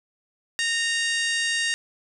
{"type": "harmonic tone with a mistuned harmonic", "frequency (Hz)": 932.3, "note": "A#5", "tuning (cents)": 0, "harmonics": [2, 3, 4, 5, 6, 7, 8, 9, 10], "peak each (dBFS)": [-25, -29, -31, -33, -35, -36, -37, -38, -39], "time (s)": [0.59, 1.74], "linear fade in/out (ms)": 0, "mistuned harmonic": 2, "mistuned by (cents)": -20, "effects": []}